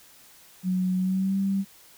sine tone with pitch glide, 184.4 to 195.25 Hz, F#3 to G3, -6 to -7 cents, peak -22 dBFS, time 0.63-1.65 s, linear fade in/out 50 ms, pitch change +99 cents, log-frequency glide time 0.98-1.38 s, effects white hiss -53 dBFS RMS until 1.97 s

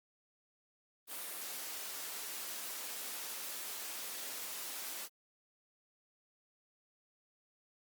white high-pass noise, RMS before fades -43 dBFS, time 1.07-5.09 s, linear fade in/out 50 ms, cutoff 290 Hz, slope 12 dB/octave, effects Opus 32 kbps

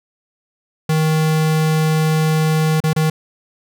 square tone with dropouts, 157 Hz, D#3, 16 cents sharp, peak -14 dBFS, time 0.89-3.1 s, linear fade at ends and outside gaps 5 ms, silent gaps 2.804-2.838 / 2.932-2.962 s, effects none

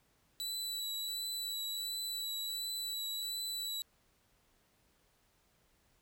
sawtooth tone with vibrato, 3951 Hz, B7, in tune, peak -34 dBFS, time 0.4-3.82 s, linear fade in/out 0 ms, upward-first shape triangle, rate 1.4 Hz, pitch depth 21 cents each way, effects pink hiss -72 dBFS RMS until 6.01 s

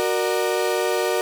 35% pulse chord, Gb augmented, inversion none, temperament equal with one note detuned, 370 / 466.2 / 599 Hz, Gb4 / Bb4 / D5, 0 / 0 / +34 cents, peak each -22 / -22 / -24 dBFS, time 0-1.21 s, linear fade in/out 0 ms, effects none

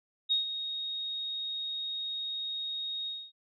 sine tone with ADSR envelope, 3741 Hz, A#7, 5 cents sharp, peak -23 dBFS, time 0.29-3.32 s, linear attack 27 ms, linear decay 130 ms, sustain -10 dB, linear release 250 ms, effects none

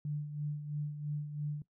sine tone with tremolo, 148.1 Hz, D3, 15 cents sharp, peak -32 dBFS, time 0.05-1.62 s, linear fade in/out 2 ms, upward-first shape sine, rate 3 Hz, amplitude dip 60%, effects noise-tail reverb RT60 0.1 s tail -19 dB re dry

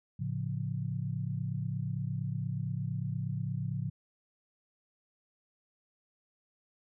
sine chord, A augmented, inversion none, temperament equal, 110 / 138.59 / 174.61 Hz, A2 / C#3 / E#3, 0 / 0 / 0 cents, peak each -36 / -35 / -38 dBFS, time 0.19-3.9 s, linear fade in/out 10 ms, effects none

